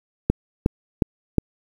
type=click train; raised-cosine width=3 ms; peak=-3 dBFS; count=4; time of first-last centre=0.3-1.383 s; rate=2.77 Hz; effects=7-bit